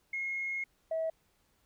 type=tone pair in turn; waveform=sine; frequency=2157 / 646.3 Hz; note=C#7 / E5; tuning=-48 / -34 cents; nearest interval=octave + major sixth; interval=2086 cents; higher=first; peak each=-32 / -29 dBFS; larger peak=second; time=0.13-0.64 / 0.91-1.1 s; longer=first; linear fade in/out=5 ms; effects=tanh soft clip ceiling -26 dBFS + pink hiss -72 dBFS RMS until 1.65 s